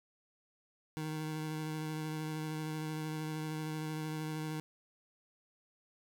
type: tone with vibrato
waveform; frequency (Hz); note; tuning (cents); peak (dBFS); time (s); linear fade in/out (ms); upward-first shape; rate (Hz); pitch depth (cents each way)
25% pulse; 155.56; D#3; 0; -33; 0.97-4.6; 0; sine; 13; 15
effects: none